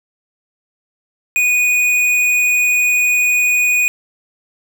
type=tone with tanh clipping; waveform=sine; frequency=2472 Hz; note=D#7; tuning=12 cents flat; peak=-13 dBFS; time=1.36-3.88 s; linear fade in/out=0 ms; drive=14 dB; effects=none